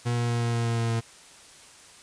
40% pulse tone with pitch steps, 120 / 119.24 / 118.48 / 117.73 / 116.99 / 116.25 / 115.51 / 114.78 Hz, B2 / A#2 / A#2 / A#2 / A#2 / A#2 / A#2 / A#2, -49 / +40 / +29 / +18 / +7 / -4 / -15 / -26 cents, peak -23 dBFS, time 0.05-1.01 s, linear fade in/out 20 ms, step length 120 ms, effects white hiss -50 dBFS RMS until 2.02 s + resampled to 22050 Hz

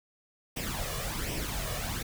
pink noise with flanger, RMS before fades -34 dBFS, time 0.56-2.03 s, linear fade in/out 10 ms, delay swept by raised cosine 0.35 to 1.75 ms, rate 1.3 Hz, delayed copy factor +0.65, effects none

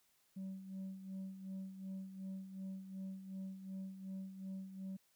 sine tone with tremolo, 191 Hz, G3, 45 cents flat, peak -39 dBFS, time 0.36-4.97 s, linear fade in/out 10 ms, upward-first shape sine, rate 2.7 Hz, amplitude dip 70%, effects tanh soft clip ceiling -41 dBFS + white hiss -75 dBFS RMS until 5.15 s

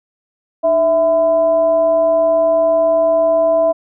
sine tone with frequency modulation, 657 Hz, E5, 6 cents flat, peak -10 dBFS, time 0.63-3.73 s, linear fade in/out 20 ms, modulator 354 Hz, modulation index 0.35, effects none

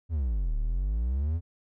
triangle exponential two-way sweep, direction down then up, 87.31 to 35.63 to 87.31 Hz, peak -23 dBFS, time 0.09-1.41 s, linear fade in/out 50 ms, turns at 0.56 s, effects none

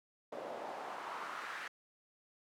pink noise with band-pass filter sweep, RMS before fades -44 dBFS, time 0.32-1.68 s, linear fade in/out 5 ms, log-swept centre 550 to 1700 Hz, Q 2.2, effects high-pass 200 Hz 12 dB/octave

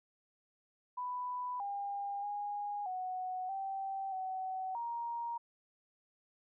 sine tone with pitch steps, 992 / 804 / 821 / 740 / 777 / 754 / 939 Hz, B5 / G5 / G#5 / F#5 / G5 / F#5 / A#5, +7 / +44 / -20 / 0 / -16 / +32 / +12 cents, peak -36 dBFS, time 0.97-5.38 s, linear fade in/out 10 ms, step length 630 ms, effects none

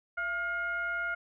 sine tone with frequency modulation, 1415 Hz, F6, 22 cents sharp, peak -30 dBFS, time 0.17-1.15 s, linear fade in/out 10 ms, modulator 738 Hz, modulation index 0.58, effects none

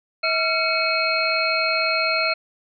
sine tone cluster, 645 / 1371 / 2227 / 2558 / 4223 Hz, E5 / F6 / C#7 / D#7 / C8, -38 / -32 / +7 / +47 / +15 cents, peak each -25 dBFS, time 0.23-2.34 s, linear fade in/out 10 ms, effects none

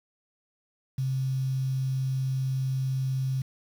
sine tone with quantisation, 132.2 Hz, C3, 18 cents sharp, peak -25 dBFS, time 0.98-3.42 s, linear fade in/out 5 ms, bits 8, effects none

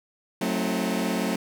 sawtooth chord, F# diminished seventh, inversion none, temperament just, 185 / 222 / 266.4 / 319.7 Hz, F#3 / A3 / C4 / Eb4, 0 / +16 / +31 / +47 cents, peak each -25 / -24 / -26 / -30 dBFS, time 0.41-1.36 s, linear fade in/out 5 ms, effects none

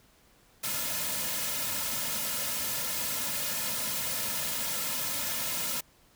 white noise with comb filter, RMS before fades -32 dBFS, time 0.63-5.81 s, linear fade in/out 10 ms, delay 2.6 ms, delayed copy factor -0.85, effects pink hiss -62 dBFS RMS until 6.15 s

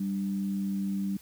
sine tone pair together, 196 / 296.4 Hz, G3 / D4, 0 / +16 cents, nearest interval perfect fifth, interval 716 cents, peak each -28 / -39 dBFS, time 0-1.17 s, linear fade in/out 5 ms, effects added 60 Hz sine -61 dBFS peak until 1.21 s + white hiss -55 dBFS RMS until 1.21 s

